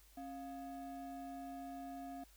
triangle ring-modulated tone, 487.2 Hz, B4, 24 cents flat, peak -40 dBFS, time 0.17-2.24 s, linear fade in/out 5 ms, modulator 216 Hz, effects added 50 Hz sine -64 dBFS peak until 2.36 s + white hiss -67 dBFS RMS until 2.36 s

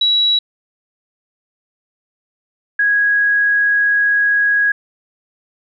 sine tone pair in turn, 3900 / 1655.9 Hz, B7 / G#6, -23 / -6 cents, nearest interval octave + minor third, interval 1483 cents, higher first, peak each -11 dBFS, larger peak neither, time 0.01-0.39 / 2.79-4.72 s, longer second, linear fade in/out 5 ms, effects none

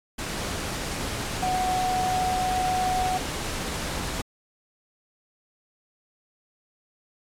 sine tone in noise, 740 Hz, F#5, in tune, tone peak -23 dBFS, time 1.42-3.18 s, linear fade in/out 10 ms, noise pink, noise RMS -31 dBFS, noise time 0.18-4.22 s, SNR +5 dB, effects low-pass 10000 Hz 12 dB/octave + AAC 64 kbps

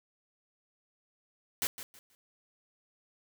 white noise with echo, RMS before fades -31 dBFS, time 1.62-1.67 s, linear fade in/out 0 ms, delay 160 ms, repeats 3, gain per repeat -12 dB, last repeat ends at 2.15 s, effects none

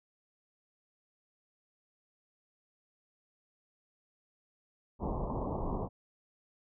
pink low-pass noise, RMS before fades -35 dBFS, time 4.99-5.89 s, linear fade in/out 50 ms, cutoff 1100 Hz, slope 96 dB/octave, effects none

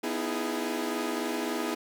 sawtooth chord, E major seventh, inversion second, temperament equal with one note detuned, 246.9 / 311.1 / 334.6 / 415.3 Hz, B3 / D#4 / E4 / G#4, 0 / 0 / +26 / 0 cents, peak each -31 dBFS, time 0.03-1.75 s, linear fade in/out 10 ms, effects none

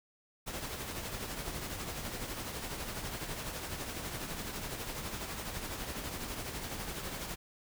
pink noise with tremolo, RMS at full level -38 dBFS, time 0.46-7.36 s, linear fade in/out 20 ms, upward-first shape triangle, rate 12 Hz, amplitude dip 50%, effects none

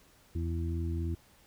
harmonic tone, 83.7 Hz, E2, 27 cents sharp, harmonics 1 / 2 / 3 / 4, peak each -31 / -41 / -43 / -40 dBFS, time 0.35-1.15 s, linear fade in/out 5 ms, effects pink hiss -62 dBFS RMS until 1.46 s

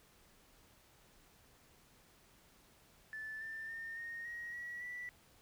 triangle tone with pitch steps, 1750 / 1783.7 / 1818 / 1853 / 1888.6 / 1925 / 1962 Hz, A6 / A6 / A#6 / A#6 / A#6 / B6 / B6, -10 / +23 / -44 / -11 / +22 / -45 / -12 cents, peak -39 dBFS, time 3.13-5.09 s, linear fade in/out 0 ms, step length 280 ms, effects tanh soft clip ceiling -40 dBFS + pink hiss -66 dBFS RMS until 5.41 s

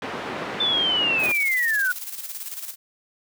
pink band-pass noise, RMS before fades -31 dBFS, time 0.02-1.32 s, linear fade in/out 2 ms, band 250 to 2300 Hz, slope 12 dB/octave
sine linear sweep, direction down, 3549 to 1442 Hz, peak -19 dBFS, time 0.6-1.92 s, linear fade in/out 5 ms
blue noise with tremolo, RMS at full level -32 dBFS, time 1.18-2.76 s, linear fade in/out 50 ms, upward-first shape square, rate 18 Hz, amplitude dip 55%
effects none

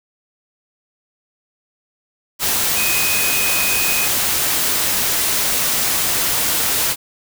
sine tone in noise, 2505 Hz, D#7, 11 cents sharp, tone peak -21 dBFS, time 2.74-4.09 s, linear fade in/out 50 ms, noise white, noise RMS -18 dBFS, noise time 2.39-6.96 s, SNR -6 dB, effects none

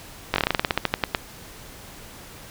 slowing click train, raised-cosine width 0.3 ms, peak -3 dBFS, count 16, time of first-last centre 0.34-1.148 s, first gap 20 ms, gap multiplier 1.13, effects pink hiss -43 dBFS RMS until 2.5 s

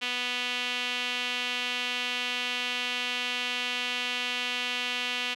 sawtooth tone with band-pass filter, 246.9 Hz, B3, in tune, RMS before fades -31 dBFS, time 0.01-5.35 s, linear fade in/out 20 ms, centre 2900 Hz, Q 2.9, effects none

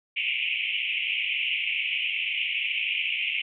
white band-pass noise, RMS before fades -28 dBFS, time 0.16-3.42 s, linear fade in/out 10 ms, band 2200 to 3000 Hz, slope 96 dB/octave, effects none

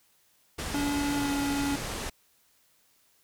pink low-pass noise, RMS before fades -35 dBFS, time 0.58-2.1 s, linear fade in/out 10 ms, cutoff 11000 Hz, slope 24 dB/octave
square tone with pitch glide, 286.4 to 282 Hz, D4 to C#4, -43 to +30 cents, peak -28 dBFS, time 0.74-1.76 s, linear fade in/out 5 ms, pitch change -27 cents, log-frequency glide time 1.15-1.31 s
effects white hiss -66 dBFS RMS until 3.23 s

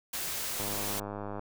white noise, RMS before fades -35 dBFS, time 0.13-1 s, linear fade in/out 5 ms
click train, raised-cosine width 1 ms, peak -24 dBFS, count 82, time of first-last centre 0.6-1.394 s, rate 102 Hz
effects none

